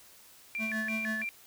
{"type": "tone with vibrato", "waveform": "sine", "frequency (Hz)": 2028, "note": "B6", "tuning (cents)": 45, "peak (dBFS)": -32, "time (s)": [0.55, 1.29], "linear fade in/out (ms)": 0, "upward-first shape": "square", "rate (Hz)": 3, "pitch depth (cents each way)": 270}
{"type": "tone with tremolo", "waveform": "square", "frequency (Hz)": 220, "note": "A3", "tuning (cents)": 0, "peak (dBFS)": -33, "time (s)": [0.58, 1.25], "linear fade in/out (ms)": 50, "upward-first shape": "sine", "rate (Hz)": 6.2, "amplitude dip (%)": 60}
{"effects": ["white hiss -56 dBFS RMS until 1.46 s"]}